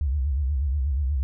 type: tone with vibrato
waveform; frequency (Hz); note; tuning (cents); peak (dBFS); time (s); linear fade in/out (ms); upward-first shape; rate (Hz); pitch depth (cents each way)
sine; 69.3; C#2; 0; -21; 0.01-1.23; 0; sine; 8.3; 160
effects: none